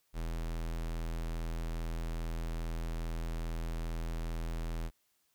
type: tone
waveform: square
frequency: 41.2 Hz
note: E1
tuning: in tune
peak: -35 dBFS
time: 0.13-4.91 s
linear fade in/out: 50 ms
effects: white hiss -75 dBFS RMS until 5.34 s